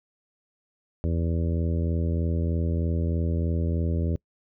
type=harmonic tone; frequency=83.2 Hz; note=E2; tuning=17 cents sharp; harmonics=1 / 2 / 3 / 4 / 5 / 6 / 7; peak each=-24 / -30 / -34 / -36 / -38 / -40 / -41 dBFS; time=1.04-4.16 s; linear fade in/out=0 ms; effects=noise-tail reverb RT60 0.1 s tail -26 dB re dry